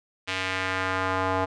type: tone with band-pass filter sweep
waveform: square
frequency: 93.9 Hz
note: F#2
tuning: 26 cents sharp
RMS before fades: -27 dBFS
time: 0.27-1.46 s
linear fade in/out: 20 ms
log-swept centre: 2700 to 860 Hz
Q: 1.4
effects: resampled to 22050 Hz